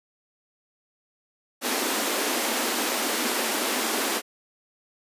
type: high-pass noise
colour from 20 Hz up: pink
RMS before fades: -26 dBFS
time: 1.61-4.22 s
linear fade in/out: 50 ms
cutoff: 220 Hz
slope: 96 dB/octave
effects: resampled to 32000 Hz